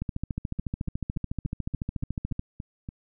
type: two click trains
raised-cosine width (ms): 5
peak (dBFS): -17 / -23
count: 34 / 9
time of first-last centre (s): 0.02-2.394 / 0.59-2.889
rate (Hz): 13.9 / 3.48
effects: none